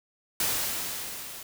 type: noise with level ramp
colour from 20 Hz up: white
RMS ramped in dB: -26 to -42 dBFS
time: 0.4-1.43 s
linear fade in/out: 2 ms
effects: none